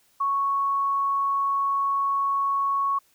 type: tone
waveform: sine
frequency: 1108 Hz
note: C#6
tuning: 1 cent flat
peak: -21 dBFS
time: 0.2-2.99 s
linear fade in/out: 10 ms
effects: white hiss -63 dBFS RMS until 3.14 s